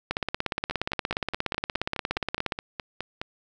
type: two click trains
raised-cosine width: 0.3 ms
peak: -10 / -15 dBFS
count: 42 / 13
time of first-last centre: 0.11-2.522 / 0.71-3.215 s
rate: 17 / 4.79 Hz
effects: none